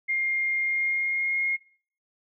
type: tone with pitch glide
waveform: sine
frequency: 2120 to 2145 Hz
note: C7 to C7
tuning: +22 to +42 cents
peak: -23 dBFS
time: 0.08-1.57 s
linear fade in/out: 20 ms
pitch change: +20 cents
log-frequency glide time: 0.61-1.38 s
effects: noise-tail reverb RT60 0.5 s tail -21 dB re dry